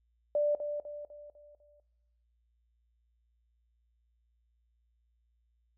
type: tone with echo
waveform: sine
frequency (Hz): 589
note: D5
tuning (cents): +5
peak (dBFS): -25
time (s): 0.35-0.55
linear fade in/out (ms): 2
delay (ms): 250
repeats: 5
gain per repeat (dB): -7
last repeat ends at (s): 1.8
effects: noise-tail reverb RT60 1.0 s tail -17 dB re dry + added 58 Hz sine -70 dBFS peak until 5.77 s